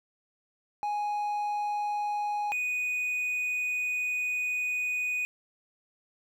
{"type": "tone pair in turn", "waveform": "triangle", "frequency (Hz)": [830.6, 2482], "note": ["G#5", "D#7"], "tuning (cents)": [0, -5], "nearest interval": "octave + perfect fifth", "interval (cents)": 1895, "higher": "second", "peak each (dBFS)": -26, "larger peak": "neither", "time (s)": [[0.83, 2.52], [2.52, 5.25]], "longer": "second", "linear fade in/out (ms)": 0, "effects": []}